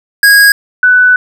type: tone pair in turn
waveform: square / sine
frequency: 1645 / 1493 Hz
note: G#6 / F#6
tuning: -17 / +15 cents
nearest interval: major second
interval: 168 cents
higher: first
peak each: -3 dBFS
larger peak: neither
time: 0.23-0.52 / 0.83-1.16 s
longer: second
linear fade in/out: 2 ms
effects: none